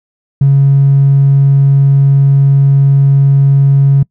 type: tone with tanh clipping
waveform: triangle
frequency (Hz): 138.59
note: C#3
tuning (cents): 0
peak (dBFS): -3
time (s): 0.41-4.03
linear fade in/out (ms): 5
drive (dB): 1
effects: noise-tail reverb RT60 0.1 s tail -25 dB re dry